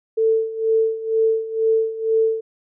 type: tone with tremolo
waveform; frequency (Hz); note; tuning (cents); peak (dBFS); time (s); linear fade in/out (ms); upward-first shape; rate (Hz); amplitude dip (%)
sine; 445.4; A4; +21; -13; 0.17-2.41; 10; sine; 2.1; 80
effects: none